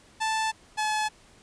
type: tone pair in turn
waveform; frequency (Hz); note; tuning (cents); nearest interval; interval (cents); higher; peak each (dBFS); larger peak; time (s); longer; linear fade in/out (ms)
sawtooth; 880 / 856.9; A5 / A5; 0 / -46; unison; 46; first; -21; neither; 0.2-0.52 / 0.77-1.09; neither; 20
effects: pink hiss -56 dBFS RMS until 1.42 s + resampled to 22050 Hz